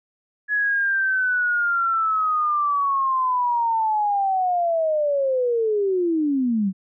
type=linear sweep; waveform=sine; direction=down; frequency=1694 to 182.7 Hz; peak=-18 dBFS; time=0.48-6.73 s; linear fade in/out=50 ms; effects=none